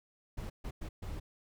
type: noise bursts at uneven times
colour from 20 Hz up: brown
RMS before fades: -40 dBFS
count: 4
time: 0.37-0.5 / 0.64-0.71 / 0.81-0.89 / 1.02-1.2 s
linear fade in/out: 10 ms
effects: none